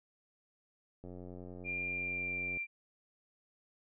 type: click train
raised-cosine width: 2 ms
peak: -35 dBFS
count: 139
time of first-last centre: 1.04-2.572 s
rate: 90.1 Hz
type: tone with pitch glide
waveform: sine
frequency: 2391 to 2366 Hz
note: D7 to D7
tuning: +30 to +12 cents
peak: -35 dBFS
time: 1.64-2.67 s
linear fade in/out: 50 ms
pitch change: -18 cents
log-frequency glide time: 1.84-2.38 s
effects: none